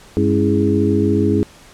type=tone cluster; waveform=sine; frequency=98.1 / 205 / 274.3 / 328.2 / 415 Hz; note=G2 / G#3 / C#4 / E4 / G#4; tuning=+2 / -22 / -18 / -8 / -1 cents; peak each=-19 dBFS; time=0.17-1.43 s; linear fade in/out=0 ms; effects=pink hiss -44 dBFS RMS until 1.73 s + low-pass 10000 Hz 12 dB/octave

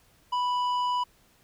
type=tone with tanh clipping; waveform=triangle; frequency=987.8 Hz; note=B5; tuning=in tune; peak=-26 dBFS; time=0.32-1.04 s; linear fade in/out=10 ms; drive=13 dB; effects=pink hiss -62 dBFS RMS until 1.43 s

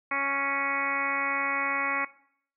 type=harmonic tone; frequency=277.2 Hz; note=C#4; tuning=in tune; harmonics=1 / 2 / 3 / 4 / 5 / 6 / 7 / 8 / 9; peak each=-40 / -39 / -37 / -31 / -35 / -39 / -33 / -31 / -40 dBFS; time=0.11-2.05 s; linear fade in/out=5 ms; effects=noise-tail reverb RT60 0.6 s tail -18 dB re dry

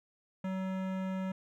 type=tone with hard clipping; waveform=sine; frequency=188.8 Hz; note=F#3; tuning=35 cents sharp; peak=-35 dBFS; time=0.44-1.32 s; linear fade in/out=5 ms; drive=18 dB; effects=none

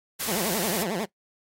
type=noise; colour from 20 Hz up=white; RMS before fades=-29 dBFS; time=0.19-0.84 s; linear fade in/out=20 ms
type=tone with vibrato; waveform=15% pulse; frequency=196 Hz; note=G3; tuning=in tune; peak=-20 dBFS; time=0.27-1.06 s; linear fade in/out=20 ms; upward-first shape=sine; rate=11 Hz; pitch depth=260 cents each way
effects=noise-tail reverb RT60 0.1 s tail -20 dB re dry + AAC 48 kbps

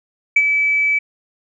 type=tone with ADSR envelope; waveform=sine; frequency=2300 Hz; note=D7; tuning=37 cents flat; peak=-6 dBFS; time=0.36-0.99 s; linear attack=6 ms; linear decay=47 ms; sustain=-7 dB; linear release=10 ms; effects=tanh soft clip ceiling -4 dBFS

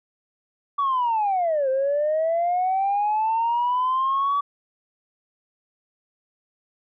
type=linear two-way sweep; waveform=sine; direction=down then up; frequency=1147 to 519 to 1147 Hz; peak=-18 dBFS; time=0.78-4.41 s; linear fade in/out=10 ms; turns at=1.69 s; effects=tanh soft clip ceiling -16 dBFS

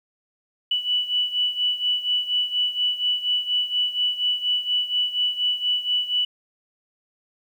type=beating tone pair; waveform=sine; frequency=2960 / 2964.2 Hz; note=F#7 / F#7; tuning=0 / +2 cents; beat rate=4.2 Hz; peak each=-22 / -26 dBFS; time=0.71-6.25 s; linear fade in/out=5 ms; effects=9-bit

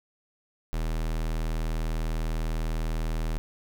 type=tone; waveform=square; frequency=40 Hz; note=D#1; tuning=49 cents sharp; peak=-27 dBFS; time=0.73-3.38 s; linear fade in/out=0 ms; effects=none

